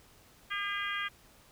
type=harmonic tone; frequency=404.2 Hz; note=G#4; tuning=47 cents flat; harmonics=3 / 4 / 5 / 6 / 7 / 8; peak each=-38 / -37 / -38 / -42 / -45 / -41 dBFS; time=0.5-1.09 s; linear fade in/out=20 ms; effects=pink hiss -60 dBFS RMS until 1.51 s